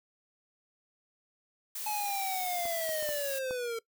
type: noise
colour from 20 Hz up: blue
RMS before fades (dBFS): -38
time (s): 1.75-3.39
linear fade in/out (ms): 5
type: linear sweep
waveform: square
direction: down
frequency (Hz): 854 to 450.9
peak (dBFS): -33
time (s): 1.86-3.79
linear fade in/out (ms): 5
type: clicks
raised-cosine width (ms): 1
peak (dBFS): -30 / -34 / -33 / -29 / -27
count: 5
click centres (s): 2.655 / 2.892 / 3.026 / 3.09 / 3.509
effects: noise-tail reverb RT60 0.1 s tail -20 dB re dry